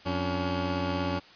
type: tone pair together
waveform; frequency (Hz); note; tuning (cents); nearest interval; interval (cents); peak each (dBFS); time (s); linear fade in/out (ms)
15% pulse; 89 / 283.4; F2 / C#4; +33 / +38; octave + minor sixth; 2005; -24; 0.05-1.2; 20
effects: white hiss -52 dBFS RMS until 1.35 s + resampled to 11025 Hz